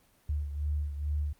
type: beating tone pair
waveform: sine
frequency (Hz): 73.42 / 75.72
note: D2 / D#2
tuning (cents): 0 / -47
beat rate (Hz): 2.3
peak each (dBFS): -30 / -37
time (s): 0.29-1.33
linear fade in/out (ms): 5
effects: pink hiss -65 dBFS RMS until 1.39 s + Opus 24 kbps